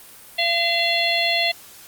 harmonic tone with a mistuned harmonic, 682 Hz, F5, 41 cents flat, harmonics 1 / 3 / 4 / 5 / 6, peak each -24 / -24 / -24 / -24 / -24 dBFS, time 0.38-1.52 s, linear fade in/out 10 ms, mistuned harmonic 6, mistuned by +52 cents, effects white hiss -44 dBFS RMS until 1.87 s + Opus 32 kbps

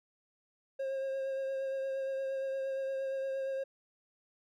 triangle tone with vibrato, 537 Hz, C5, 45 cents sharp, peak -31 dBFS, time 0.79-3.64 s, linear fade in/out 10 ms, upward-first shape triangle, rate 8.6 Hz, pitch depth 21 cents each way, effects none

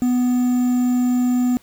triangle tone with quantisation, 248 Hz, B3, 7 cents sharp, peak -13 dBFS, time 0.02-1.57 s, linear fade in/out 0 ms, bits 6, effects pink hiss -53 dBFS RMS until 1.62 s

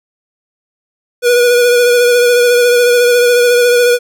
square tone with vibrato, 485.3 Hz, B4, 30 cents flat, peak -7 dBFS, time 1.22-3.99 s, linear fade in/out 50 ms, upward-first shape sine, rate 14 Hz, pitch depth 25 cents each way, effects none

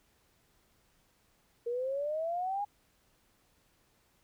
sine exponential sweep, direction up, 466.2 to 830.6 Hz, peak -31 dBFS, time 1.66-2.65 s, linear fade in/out 10 ms, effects pink hiss -70 dBFS RMS until 4.23 s

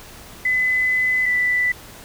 sine tone pair in turn, 2013 / 1983 Hz, B6 / B6, +33 / +7 cents, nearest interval unison, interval 26 cents, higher first, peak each -16 dBFS, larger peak neither, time 0.45-1.26 / 1.26-1.72 s, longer first, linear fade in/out 5 ms, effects pink hiss -41 dBFS RMS until 2.04 s

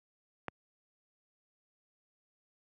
click, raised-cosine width 0.5 ms, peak -20 dBFS, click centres 0.483 s, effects high-pass 100 Hz 12 dB/octave

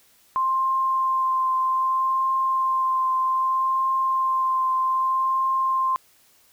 sine tone with vibrato, 1050 Hz, C6, 6 cents sharp, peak -19 dBFS, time 0.36-5.96 s, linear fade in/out 0 ms, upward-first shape triangle, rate 0.63 Hz, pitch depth 13 cents each way, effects white hiss -58 dBFS RMS until 6.52 s

